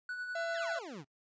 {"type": "tone with tremolo", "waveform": "triangle", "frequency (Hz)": 1480, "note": "F#6", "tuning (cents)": 0, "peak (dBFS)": -34, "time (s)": [0.09, 0.79], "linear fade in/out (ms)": 2, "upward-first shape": "sine", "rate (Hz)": 10, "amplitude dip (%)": 40}
{"type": "harmonic tone", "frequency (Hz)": 670, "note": "E5", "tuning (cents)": 28, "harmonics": [1, 2, 3, 4, 5, 6, 7, 8, 10], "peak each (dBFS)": [-35, -49, -51, -54, -57, -51, -63, -61, -58], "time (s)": [0.35, 0.79], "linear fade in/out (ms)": 5}
{"type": "exponential sweep", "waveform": "25% pulse", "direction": "down", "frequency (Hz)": [2224, 123.47], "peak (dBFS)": -39, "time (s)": [0.52, 1.05], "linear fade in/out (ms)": 50}
{"effects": ["noise-tail reverb RT60 0.1 s tail -26 dB re dry", "resampled to 16000 Hz"]}